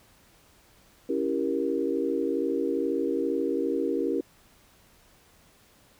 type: chord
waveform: sine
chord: C# diminished seventh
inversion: none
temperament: equal with one note detuned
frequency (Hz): 277.2 / 329.6 / 392 / 470.2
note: C#4 / E4 / G4 / Bb4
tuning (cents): 0 / 0 / 0 / +15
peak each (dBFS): -30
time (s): 1.09-4.21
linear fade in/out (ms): 5
effects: pink hiss -59 dBFS RMS until 5.99 s